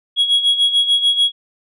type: tone with tremolo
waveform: sine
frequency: 3322 Hz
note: G#7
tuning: in tune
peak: -7 dBFS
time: 0.16-1.32 s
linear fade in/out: 50 ms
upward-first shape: sine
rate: 6.8 Hz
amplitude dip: 75%
effects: tanh soft clip ceiling -9 dBFS